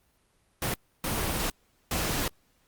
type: noise bursts at uneven times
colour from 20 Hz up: pink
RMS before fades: -29 dBFS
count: 3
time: 0.62-0.74 / 1.04-1.5 / 1.91-2.28 s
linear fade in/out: 2 ms
effects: pink hiss -68 dBFS RMS until 2.67 s + Opus 32 kbps